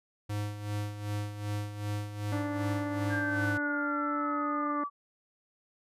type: tone with tremolo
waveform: square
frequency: 103.83 Hz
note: G#2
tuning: in tune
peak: -31 dBFS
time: 0.29-3.58 s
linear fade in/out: 10 ms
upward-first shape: sine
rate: 2.6 Hz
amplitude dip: 65%
type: harmonic tone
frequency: 292.1 Hz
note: D4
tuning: 9 cents flat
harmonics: 1 / 2 / 3 / 4 / 5 / 6 / 7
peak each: -33 / -39 / -43 / -45 / -47 / -49 / -50 dBFS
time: 2.32-4.84 s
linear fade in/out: 5 ms
type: exponential sweep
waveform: sine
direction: down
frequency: 1612 to 1145 Hz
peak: -31 dBFS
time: 3.09-4.9 s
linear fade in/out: 50 ms
effects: resampled to 32000 Hz